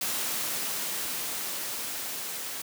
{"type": "noise with level ramp", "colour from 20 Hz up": "white", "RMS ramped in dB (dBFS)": [-30, -36], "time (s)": [0.01, 2.62], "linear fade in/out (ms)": 5, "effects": ["high-pass 150 Hz 12 dB/octave"]}